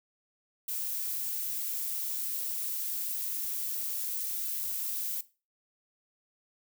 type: noise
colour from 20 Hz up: violet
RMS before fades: -34 dBFS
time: 0.68-5.21 s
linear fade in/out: 5 ms
effects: noise-tail reverb RT60 0.3 s tail -17 dB re dry